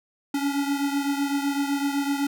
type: beating tone pair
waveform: square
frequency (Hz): 279.8 / 287.7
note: C#4 / D4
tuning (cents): +16 / -36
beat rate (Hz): 7.9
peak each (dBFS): -25 / -30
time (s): 0.34-2.27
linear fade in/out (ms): 5
effects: none